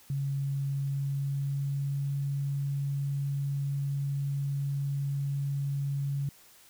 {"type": "tone with pitch glide", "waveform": "sine", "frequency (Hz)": [138.59, 139.96], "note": ["C#3", "C#3"], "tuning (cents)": [0, 17], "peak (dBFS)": -28, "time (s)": [0.1, 6.29], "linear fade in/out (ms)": 2, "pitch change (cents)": 17, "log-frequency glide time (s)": [0.83, 2.13], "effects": ["white hiss -57 dBFS RMS until 6.69 s"]}